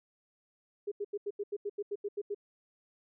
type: tone bursts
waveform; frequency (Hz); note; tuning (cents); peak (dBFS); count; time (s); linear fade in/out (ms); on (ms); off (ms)
sine; 408.1; G#4; -30; -32; 12; 0.87-2.347; 10; 47; 83
effects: none